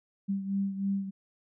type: beating tone pair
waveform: sine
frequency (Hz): 196 / 199.2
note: G3 / G3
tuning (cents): 0 / +28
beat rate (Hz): 3.2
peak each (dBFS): -29 / -35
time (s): 0.28-1.11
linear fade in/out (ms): 20
effects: none